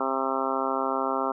harmonic tone, 133.6 Hz, C3, 36 cents sharp, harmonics 2 / 3 / 4 / 5 / 6 / 7 / 8 / 9 / 10, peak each -33 / -33 / -33 / -33 / -33 / -33 / -33 / -33 / -33 dBFS, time 0-1.32 s, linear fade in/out 5 ms, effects none

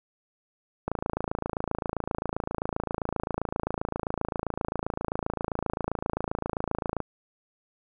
click train, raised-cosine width 1 ms, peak -14 dBFS, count 170, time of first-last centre 0.88-7.003 s, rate 27.6 Hz, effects none

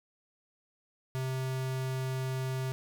square tone, 130.81 Hz, C3, in tune, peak -32 dBFS, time 1.15-2.72 s, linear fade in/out 0 ms, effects none

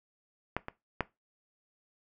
clicks, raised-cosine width 0.5 ms, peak -15 / -22 / -13 dBFS, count 3, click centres 0.566 / 0.684 / 1.007 s, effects noise-tail reverb RT60 0.2 s tail -18 dB re dry

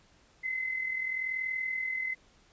sine tone with amplitude modulation, 2050 Hz, C7, 36 cents flat, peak -28 dBFS, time 0.43-2.15 s, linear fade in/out 20 ms, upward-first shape sine, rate 40.8 Hz, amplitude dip 55%, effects pink hiss -63 dBFS RMS until 2.52 s + resampled to 16000 Hz

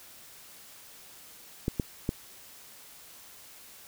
clicks, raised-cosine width 3 ms, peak -14 dBFS, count 3, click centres 1.681 / 1.798 / 2.091 s, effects white hiss -51 dBFS RMS until 3.87 s

